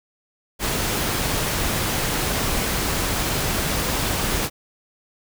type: noise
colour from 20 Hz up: pink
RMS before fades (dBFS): -23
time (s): 0.59-4.5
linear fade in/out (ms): 50
effects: none